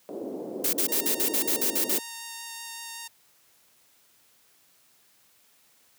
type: band-pass noise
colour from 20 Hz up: pink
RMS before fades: -35 dBFS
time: 0.09-1.99 s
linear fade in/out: 0 ms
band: 280 to 510 Hz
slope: 24 dB/octave
type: noise bursts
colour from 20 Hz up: blue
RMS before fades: -25 dBFS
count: 10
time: 0.64-1.982 s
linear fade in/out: 5 ms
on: 91 ms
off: 48 ms
type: tone with vibrato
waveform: 5% pulse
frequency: 923 Hz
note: A#5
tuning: 17 cents flat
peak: -25 dBFS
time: 0.88-3.08 s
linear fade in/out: 10 ms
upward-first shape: sine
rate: 5.3 Hz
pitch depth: 8 cents each way
effects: white hiss -62 dBFS RMS until 5.98 s + high-pass 80 Hz 12 dB/octave